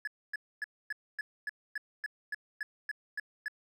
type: tone bursts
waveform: triangle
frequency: 1706 Hz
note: G#6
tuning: 46 cents sharp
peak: -31 dBFS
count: 13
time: 0.05-3.482 s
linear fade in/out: 2 ms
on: 24 ms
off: 260 ms
effects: none